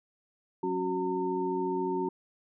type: tone cluster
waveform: sine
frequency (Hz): 184.5 / 274.7 / 369.1 / 910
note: F#3 / C#4 / F#4 / A#5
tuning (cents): -5 / -16 / -4 / -42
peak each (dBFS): -38 / -35 / -30 / -34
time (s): 0.63-2.09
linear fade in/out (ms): 5
effects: none